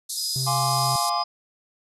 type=band-pass noise; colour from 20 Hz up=white; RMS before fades=-31 dBFS; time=0.09-1.1 s; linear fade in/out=10 ms; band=3700 to 12000 Hz; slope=96 dB/octave
type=tone with tremolo; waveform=sine; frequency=4978 Hz; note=D#8; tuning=in tune; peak=-27 dBFS; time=0.17-1.24 s; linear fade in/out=5 ms; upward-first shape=sine; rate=1.9 Hz; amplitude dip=30%
type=tone; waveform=triangle; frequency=131.9 Hz; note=C3; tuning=14 cents sharp; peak=-24 dBFS; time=0.36-0.96 s; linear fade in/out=2 ms
type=chord; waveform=triangle; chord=D half-diminished seventh; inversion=first; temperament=equal; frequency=698.5 / 830.6 / 1046.5 / 1174.7 Hz; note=F5 / Ab5 / C6 / D6; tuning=0 / 0 / 0 / 0 cents; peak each=-26 dBFS; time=0.46-1.24 s; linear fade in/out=20 ms
effects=none